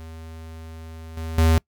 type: tone with level steps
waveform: square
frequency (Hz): 80.9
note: E2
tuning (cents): -32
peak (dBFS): -37 / -29 / -15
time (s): 0-1.58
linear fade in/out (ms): 0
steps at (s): 1.17 / 1.38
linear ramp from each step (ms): 2
effects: noise-tail reverb RT60 0.1 s tail -25 dB re dry